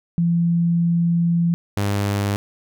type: tone pair in turn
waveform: sine / sawtooth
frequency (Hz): 170 / 101.08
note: F3 / G#2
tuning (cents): -46 / -46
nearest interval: major sixth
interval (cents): 900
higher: first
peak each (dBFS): -15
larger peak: neither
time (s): 0.18-1.54 / 1.77-2.36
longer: first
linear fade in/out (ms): 0
effects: none